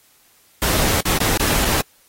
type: noise with dropouts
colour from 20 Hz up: pink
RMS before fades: -19 dBFS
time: 0.62-1.81 s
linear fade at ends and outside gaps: 1 ms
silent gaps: 1.007-1.054 / 1.179-1.203 / 1.374-1.397 / 1.646-1.653 s
effects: white hiss -55 dBFS RMS until 2.08 s + AAC 48 kbps